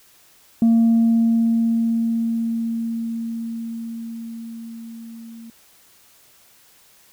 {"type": "tone with level ramp", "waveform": "sine", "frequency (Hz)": 229, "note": "A#3", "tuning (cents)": -31, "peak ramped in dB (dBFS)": [-9, -36], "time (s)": [0.62, 5.5], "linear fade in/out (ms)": 2, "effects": ["tanh soft clip ceiling -10 dBFS", "white hiss -53 dBFS RMS until 7.12 s"]}